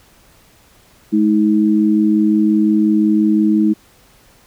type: tone pair together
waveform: sine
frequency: 212.1 / 317.8 Hz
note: G#3 / D#4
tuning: +37 / +37 cents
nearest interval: perfect fifth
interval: 700 cents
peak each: -13 dBFS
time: 1.12-3.74 s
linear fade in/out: 20 ms
effects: pink hiss -50 dBFS RMS until 4.46 s